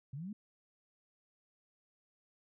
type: linear sweep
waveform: sine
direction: up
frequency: 125.2 to 220 Hz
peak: -40 dBFS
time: 0.13-0.33 s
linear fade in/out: 5 ms
effects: none